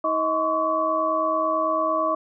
sine tone cluster, 319.2 / 633 / 1042 / 1131 Hz, D#4 / D#5 / C6 / C#6, +44 / +30 / -7 / +34 cents, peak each -30 / -24 / -30 / -23 dBFS, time 0.04-2.15 s, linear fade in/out 5 ms, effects none

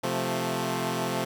10% pulse chord, F major, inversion second, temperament equal, 130.81 / 174.61 / 220 Hz, C3 / F3 / A3, 0 / 0 / 0 cents, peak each -23 dBFS, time 0.03-1.25 s, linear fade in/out 10 ms, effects none

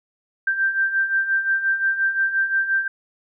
sine beating tone pair, 1568 / 1573.7 Hz, G6 / G6, 0 / +6 cents, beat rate 5.7 Hz, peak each -25 / -19 dBFS, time 0.47-2.88 s, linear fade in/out 5 ms, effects none

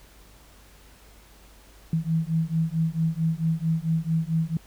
sine beating tone pair, 160 / 164.5 Hz, D#3 / E3, +49 / -3 cents, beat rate 4.5 Hz, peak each -25 dBFS, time 1.93-4.57 s, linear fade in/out 2 ms, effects added 50 Hz sine -52 dBFS peak until 4.66 s + pink hiss -54 dBFS RMS until 4.66 s

